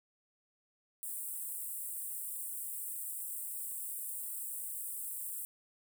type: high-pass noise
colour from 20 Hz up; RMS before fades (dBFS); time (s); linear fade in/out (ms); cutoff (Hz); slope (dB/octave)
pink; -41; 1.03-5.45; 0; 8000; 96
effects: none